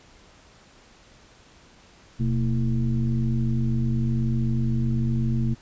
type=tone with frequency modulation; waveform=sine; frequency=125 Hz; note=B2; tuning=21 cents sharp; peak=-20 dBFS; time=2.19-5.55 s; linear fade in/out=20 ms; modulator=101 Hz; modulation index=1.1; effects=pink hiss -53 dBFS RMS until 5.61 s + resampled to 16000 Hz